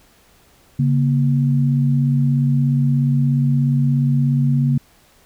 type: tone pair together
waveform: sine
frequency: 140 / 236.9 Hz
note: C#3 / A#3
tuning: +18 / +28 cents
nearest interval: major sixth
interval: 910 cents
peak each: -14 / -20 dBFS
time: 0.79-4.78 s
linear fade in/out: 5 ms
effects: pink hiss -53 dBFS RMS until 5.25 s